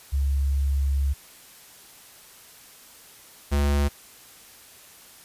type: tone pair in turn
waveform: sine / square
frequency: 69.3 / 71.45 Hz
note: C#2 / D2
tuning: 0 / -47 cents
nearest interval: minor second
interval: 53 cents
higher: second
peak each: -20 dBFS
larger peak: neither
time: 0.12-1.14 / 3.51-3.89 s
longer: first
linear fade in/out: 20 ms
effects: white hiss -49 dBFS RMS until 5.24 s + resampled to 32000 Hz